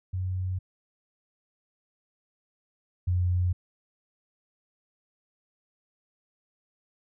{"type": "tone pair in turn", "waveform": "sine", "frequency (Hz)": [92.5, 89.61], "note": ["F#2", "F2"], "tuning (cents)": [0, 45], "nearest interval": "minor second", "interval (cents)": 55, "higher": "first", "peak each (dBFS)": [-27, -22], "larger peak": "second", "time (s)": [[0.13, 0.59], [3.07, 3.53]], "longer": "neither", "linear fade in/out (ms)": 10, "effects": []}